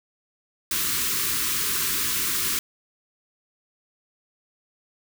white band-stop noise, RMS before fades -25 dBFS, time 0.71-2.59 s, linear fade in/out 2 ms, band 450 to 1000 Hz, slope 96 dB/octave, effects none

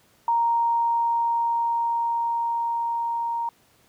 sine tone with level ramp, 932.3 Hz, A#5, in tune, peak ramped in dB -18 to -24 dBFS, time 0.28-3.49 s, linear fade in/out 2 ms, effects pink hiss -60 dBFS RMS until 3.88 s + high-pass 80 Hz 12 dB/octave

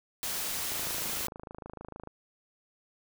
white noise, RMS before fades -34 dBFS, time 0.23-1.27 s, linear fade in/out 0 ms
click train, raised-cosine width 1 ms, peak -28 dBFS, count 37, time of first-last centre 0.72-2.073 s, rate 26.6 Hz
effects none

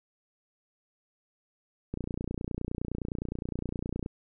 click train, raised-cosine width 3 ms, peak -20 dBFS, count 64, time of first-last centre 1.94-4.061 s, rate 29.7 Hz, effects none

